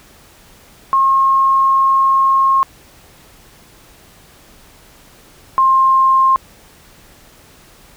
sine tone pair in turn, 1077 / 1060.3 Hz, C6 / C6, +50 / +23 cents, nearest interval unison, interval 27 cents, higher first, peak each -9 / -8 dBFS, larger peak second, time 0.93-2.63 / 5.58-6.36 s, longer first, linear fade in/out 0 ms, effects pink hiss -45 dBFS RMS until 7.96 s

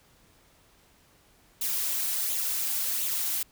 blue noise with flanger, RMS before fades -29 dBFS, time 1.61-3.43 s, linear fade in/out 5 ms, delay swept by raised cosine 0.29 to 3.79 ms, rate 1.4 Hz, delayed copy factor +0.5, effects pink hiss -61 dBFS RMS until 3.51 s

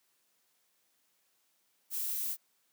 violet noise, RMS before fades -35 dBFS, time 1.9-2.37 s, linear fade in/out 50 ms, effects white hiss -74 dBFS RMS until 2.72 s + high-pass 150 Hz 12 dB/octave

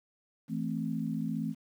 sine chord, A minor, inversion second, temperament equal, 164.81 / 220 / 261.6 Hz, E3 / A3 / C4, 0 / 0 / 0 cents, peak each -35 / -34 / -36 dBFS, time 0.48-1.55 s, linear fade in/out 50 ms, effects 10-bit

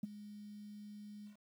sine tone with ADSR envelope, 207.7 Hz, G#3, in tune, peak -32 dBFS, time 0.03-1.37 s, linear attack 6 ms, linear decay 19 ms, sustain -16 dB, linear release 110 ms, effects tanh soft clip ceiling -31 dBFS + 11-bit

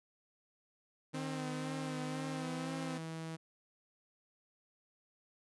sawtooth tone with pitch glide, 153.9 to 161.93 Hz, D#3 to E3, -19 to -31 cents, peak -37 dBFS, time 1.13-3.37 s, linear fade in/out 20 ms, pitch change +88 cents, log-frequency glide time 2.34-2.48 s
sawtooth tone with vibrato, 260 Hz, C4, 11 cents flat, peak -36 dBFS, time 1.14-2.98 s, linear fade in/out 5 ms, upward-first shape sine, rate 2 Hz, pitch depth 41 cents each way
effects resampled to 24000 Hz

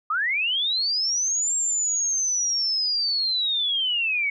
sine linear two-way sweep, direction up then down, 1191 to 7490 to 2195 Hz, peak -21 dBFS, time 0.1-4.3 s, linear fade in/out 5 ms, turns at 1.55 s, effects none

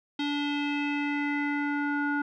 square tone with low-pass filter sweep, 289.2 Hz, D4, 27 cents flat, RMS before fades -29 dBFS, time 0.19-2.22 s, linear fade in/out 5 ms, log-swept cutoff 3500 to 1400 Hz, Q 4.2, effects none

